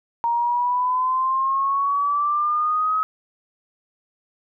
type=exponential sweep; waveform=sine; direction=up; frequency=932.3 to 1279 Hz; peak=-18 dBFS; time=0.24-3.03 s; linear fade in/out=0 ms; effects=none